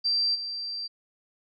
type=tone with level steps; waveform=sine; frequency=4701 Hz; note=D8; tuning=1 cent sharp; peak=-22 / -31 dBFS; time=0.04-0.88 s; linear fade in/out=20 ms; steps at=0.34 s; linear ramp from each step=20 ms; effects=none